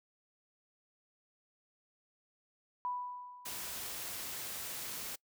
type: tone with exponential decay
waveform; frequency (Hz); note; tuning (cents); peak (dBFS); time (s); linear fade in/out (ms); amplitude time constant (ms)
sine; 987.8; B5; 0; -33; 2.85-4.05; 0; 260
type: noise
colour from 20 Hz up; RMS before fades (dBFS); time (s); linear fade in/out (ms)
white; -42; 3.45-5.16; 10
effects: noise-tail reverb RT60 0.1 s tail -24 dB re dry